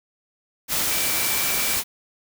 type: tone in noise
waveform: sine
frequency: 2325 Hz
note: D7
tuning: 18 cents flat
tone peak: -31 dBFS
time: 0.88-1.79 s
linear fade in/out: 50 ms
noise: white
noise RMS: -23 dBFS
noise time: 0.68-1.84 s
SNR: -11 dB
effects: none